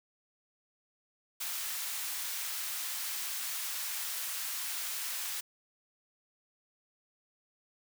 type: high-pass noise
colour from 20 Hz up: white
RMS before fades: -37 dBFS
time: 1.4-5.41 s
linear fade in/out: 10 ms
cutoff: 1100 Hz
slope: 12 dB/octave
effects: none